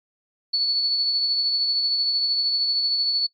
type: tone with tremolo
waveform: sine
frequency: 4435 Hz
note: C#8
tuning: in tune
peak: -17 dBFS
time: 0.53-3.27 s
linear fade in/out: 10 ms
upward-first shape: triangle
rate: 13 Hz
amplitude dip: 35%
effects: noise-tail reverb RT60 0.1 s tail -22 dB re dry + MP3 64 kbps